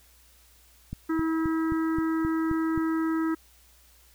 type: click train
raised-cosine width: 5 ms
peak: -21 dBFS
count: 8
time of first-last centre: 0.93-2.777 s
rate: 3.79 Hz
type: harmonic tone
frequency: 322.7 Hz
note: E4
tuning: 37 cents flat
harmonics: 1 / 3 / 4 / 5 / 6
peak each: -24 / -40 / -36 / -41 / -44 dBFS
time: 1.09-3.35 s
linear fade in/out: 10 ms
effects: added 60 Hz sine -59 dBFS peak until 4.14 s + white hiss -59 dBFS RMS until 4.14 s